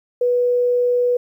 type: tone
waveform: sine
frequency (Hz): 490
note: B4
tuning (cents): -14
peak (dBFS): -14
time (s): 0.21-1.17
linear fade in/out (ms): 5
effects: 9-bit